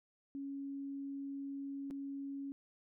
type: tone with dropouts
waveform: sine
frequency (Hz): 277.2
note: C#4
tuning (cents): 0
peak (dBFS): -40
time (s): 0.35-2.52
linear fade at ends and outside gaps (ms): 0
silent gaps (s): 1.903-1.909
effects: none